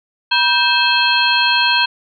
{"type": "tone cluster", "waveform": "sine", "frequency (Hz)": [967, 1562, 2614, 3229, 4226], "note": ["B5", "G6", "E7", "G#7", "C8"], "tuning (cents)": [-37, -7, -15, -49, 16], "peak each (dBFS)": -18, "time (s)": [0.31, 1.86], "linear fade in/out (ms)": 10, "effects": []}